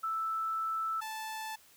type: tone pair in turn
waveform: sine / sawtooth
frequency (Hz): 1319 / 876.5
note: E6 / A5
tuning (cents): +1 / -7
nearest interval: perfect fifth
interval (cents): 708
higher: first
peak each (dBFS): -31 / -34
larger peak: first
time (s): 0.03-1.01 / 1.01-1.56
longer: first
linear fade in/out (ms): 10
effects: white hiss -61 dBFS RMS until 1.76 s